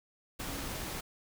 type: tone in noise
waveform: sine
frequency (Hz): 277.2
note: C#4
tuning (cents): 0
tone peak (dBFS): -46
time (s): 0.48-0.69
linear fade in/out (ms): 10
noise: pink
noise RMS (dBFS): -39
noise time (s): 0.39-1.01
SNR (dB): -10
effects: none